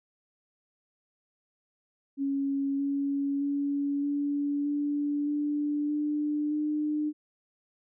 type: tone with pitch steps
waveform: sine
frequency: 276.6 / 280 / 283.4 / 286.9 / 290.4 / 293.9 / 297.5 / 301.1 Hz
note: C#4 / C#4 / C#4 / D4 / D4 / D4 / D4 / D4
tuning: -4 / +18 / +38 / -40 / -19 / +1 / +22 / +43 cents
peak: -26 dBFS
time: 2.17-7.13 s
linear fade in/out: 50 ms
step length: 620 ms
effects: none